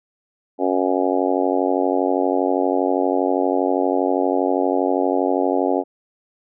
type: harmonic tone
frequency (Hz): 92.5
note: F#2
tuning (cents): 0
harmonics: 3 / 4 / 5 / 6 / 7 / 8 / 9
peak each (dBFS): -22 / -23 / -24 / -25 / -25 / -26 / -27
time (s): 0.58-5.84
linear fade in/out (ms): 50
effects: none